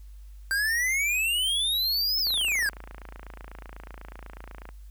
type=exponential two-way sweep; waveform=square; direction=up then down; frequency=1565 to 5310 to 1565 Hz; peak=-24 dBFS; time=0.51-2.69 s; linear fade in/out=0 ms; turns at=2.2 s
type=click train; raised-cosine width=0.5 ms; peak=-27 dBFS; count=69; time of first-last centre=2.27-4.69 s; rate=28.1 Hz
effects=added 50 Hz sine -42 dBFS peak until 4.9 s + white hiss -65 dBFS RMS until 4.9 s